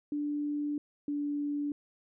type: tone pair in turn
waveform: sine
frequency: 293.3 / 290.4 Hz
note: D4 / D4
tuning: -2 / -19 cents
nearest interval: unison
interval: 17 cents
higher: first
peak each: -30 / -30 dBFS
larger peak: neither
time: 0.12-0.78 / 1.08-1.72 s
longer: first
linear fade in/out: 2 ms
effects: none